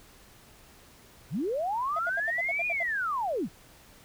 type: linear two-way sweep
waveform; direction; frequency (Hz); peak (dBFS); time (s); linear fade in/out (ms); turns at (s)
sine; up then down; 103.4 to 2475 to 116.1; -27; 1.3-3.49; 50; 2.67
type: tone bursts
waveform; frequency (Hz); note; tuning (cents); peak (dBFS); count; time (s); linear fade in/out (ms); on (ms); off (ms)
triangle; 678; E5; +49; -29; 9; 1.96-2.831; 5; 31; 74
effects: pink hiss -55 dBFS RMS until 4.04 s